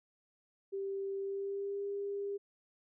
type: tone with pitch glide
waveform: sine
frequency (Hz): 392 to 401.4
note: G4 to G4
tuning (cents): 0 to +41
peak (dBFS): -35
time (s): 0.72-2.38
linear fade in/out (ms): 20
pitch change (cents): +41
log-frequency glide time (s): 1.19-1.84
effects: none